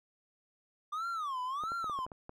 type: tone with vibrato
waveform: triangle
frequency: 1174.7 Hz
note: D6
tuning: in tune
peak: -32 dBFS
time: 0.92-2.06 s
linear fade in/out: 10 ms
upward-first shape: sine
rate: 1.5 Hz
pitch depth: 280 cents each way
type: clicks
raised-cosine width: 1 ms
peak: -31 dBFS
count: 8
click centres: 1.637 / 1.719 / 1.843 / 1.897 / 1.989 / 2.065 / 2.118 / 2.294 s
effects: none